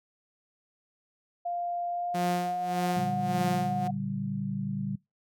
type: tone with pitch glide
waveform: sine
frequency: 698.5 to 726.5 Hz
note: F5 to F#5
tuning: 0 to -32 cents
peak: -29 dBFS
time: 1.45-3.91 s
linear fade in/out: 10 ms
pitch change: +68 cents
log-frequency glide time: 1.89-2.86 s
type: tone with tremolo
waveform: sawtooth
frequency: 177.3 Hz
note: F3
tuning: 26 cents sharp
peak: -23 dBFS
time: 2.14-3.88 s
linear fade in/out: 10 ms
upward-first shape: sine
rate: 1.7 Hz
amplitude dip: 85%
type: chord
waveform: sine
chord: G minor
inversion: first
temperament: equal with one note detuned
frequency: 116.54 / 145.23 / 196 Hz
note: Bb2 / D3 / G3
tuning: 0 / -19 / 0 cents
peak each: -38 / -34 / -32 dBFS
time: 2.96-4.96 s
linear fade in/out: 10 ms
effects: noise-tail reverb RT60 0.2 s tail -23 dB re dry